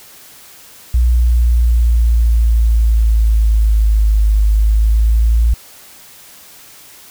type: exponential two-way sweep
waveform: sine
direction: down then up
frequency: 60.5 to 52 to 57.5 Hz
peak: -8 dBFS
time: 0.94-5.54 s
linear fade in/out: 5 ms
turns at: 4.43 s
effects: white hiss -40 dBFS RMS until 7.1 s